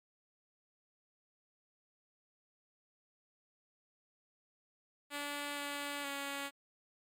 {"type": "tone with pitch steps", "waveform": "5% pulse", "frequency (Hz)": [288.7, 286.8, 280], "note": ["D4", "D4", "C#4"], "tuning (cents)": [-30, -41, 18], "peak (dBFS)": -27, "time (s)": [5.1, 6.51], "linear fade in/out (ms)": 50, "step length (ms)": 470, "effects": ["MP3 96 kbps"]}